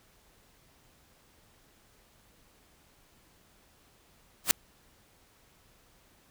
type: noise with exponential growth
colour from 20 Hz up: white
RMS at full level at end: -18 dBFS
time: 4.44-4.51 s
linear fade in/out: 0 ms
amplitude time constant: 15 ms
effects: pink hiss -63 dBFS RMS until 6.3 s